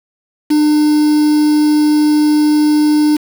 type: tone with quantisation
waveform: triangle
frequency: 301.1 Hz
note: D4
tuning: 43 cents sharp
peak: -6 dBFS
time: 0.5-3.17 s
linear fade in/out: 10 ms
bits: 4
effects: none